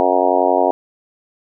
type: harmonic tone with a mistuned harmonic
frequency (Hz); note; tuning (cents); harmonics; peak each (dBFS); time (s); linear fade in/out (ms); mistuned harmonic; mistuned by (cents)
91; F#2; -28; 3 / 4 / 5 / 6 / 7 / 8 / 9 / 10; -23 / -21 / -21 / -21 / -18 / -18 / -22 / -22; 0-0.71; 0; 10; +62
effects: none